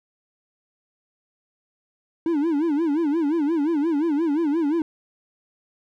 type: tone with vibrato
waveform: triangle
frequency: 309.9 Hz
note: D#4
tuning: 7 cents flat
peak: -17 dBFS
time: 2.26-4.82 s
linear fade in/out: 2 ms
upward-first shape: sine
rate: 5.7 Hz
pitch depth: 170 cents each way
effects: none